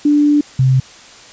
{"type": "tone pair in turn", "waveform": "sine", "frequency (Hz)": [293.7, 130.83], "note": ["D4", "C3"], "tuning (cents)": [0, 0], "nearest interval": "octave + major second", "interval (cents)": 1400, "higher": "first", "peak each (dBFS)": -8, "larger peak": "neither", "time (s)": [[0.05, 0.41], [0.59, 0.8]], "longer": "first", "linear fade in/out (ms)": 5, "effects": ["white hiss -39 dBFS RMS until 1.32 s", "resampled to 16000 Hz"]}